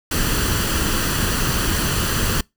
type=noise with comb filter; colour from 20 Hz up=pink; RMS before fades=-20 dBFS; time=0.11-2.41 s; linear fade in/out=5 ms; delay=0.67 ms; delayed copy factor=+0.55; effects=noise-tail reverb RT60 0.2 s tail -25 dB re dry